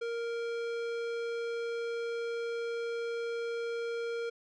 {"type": "tone with tanh clipping", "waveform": "sine", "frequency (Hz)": 466.2, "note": "A#4", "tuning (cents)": 0, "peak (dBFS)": -35, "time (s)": [0.01, 4.3], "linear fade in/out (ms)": 10, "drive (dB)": 17, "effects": []}